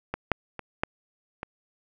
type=clicks; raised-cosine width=0.5 ms; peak=-14 / -6 / -20 / -9 / -18 dBFS; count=5; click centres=0.14 / 0.317 / 0.593 / 0.835 / 1.431 s; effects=none